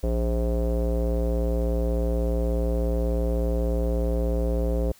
square tone with low-pass filter, 58.27 Hz, A#1, in tune, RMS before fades -24 dBFS, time 0.03-4.92 s, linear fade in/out 5 ms, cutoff 520 Hz, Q 4, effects white hiss -55 dBFS RMS until 4.99 s

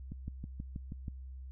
click train, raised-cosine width 5 ms, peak -28 dBFS, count 7, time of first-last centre 0.12-1.082 s, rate 6.24 Hz, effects added 65 Hz sine -43 dBFS peak until 1.51 s

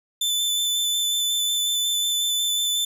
sawtooth tone with vibrato, 3520 Hz, A7, in tune, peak -18 dBFS, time 0.21-2.85 s, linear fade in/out 5 ms, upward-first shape square, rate 5.5 Hz, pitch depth 10 cents each way, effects none

